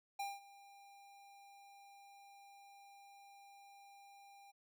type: tone with ADSR envelope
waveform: square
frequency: 799 Hz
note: G5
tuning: 33 cents sharp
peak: -39 dBFS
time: 0.19-4.52 s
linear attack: 8 ms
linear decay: 200 ms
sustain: -20 dB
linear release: 18 ms
effects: none